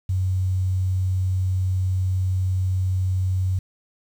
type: tone with quantisation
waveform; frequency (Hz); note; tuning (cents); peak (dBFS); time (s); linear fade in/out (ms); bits
sine; 93.2; F#2; +13; -19; 0.09-3.59; 5; 8
effects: none